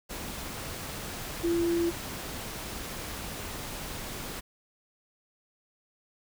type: tone in noise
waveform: sine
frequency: 340 Hz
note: F4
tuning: 46 cents flat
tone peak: -24 dBFS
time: 1.43-1.91 s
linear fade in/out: 20 ms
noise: pink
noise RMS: -38 dBFS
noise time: 0.09-4.41 s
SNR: +11 dB
effects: none